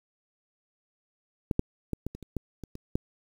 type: clicks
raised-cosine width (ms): 3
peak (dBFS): -13 / -10 / -17 / -19 / -27 / -30 / -17 / -26 / -27 / -13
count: 10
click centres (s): 1.512 / 1.594 / 1.933 / 2.066 / 2.15 / 2.227 / 2.367 / 2.637 / 2.754 / 2.955
effects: 8-bit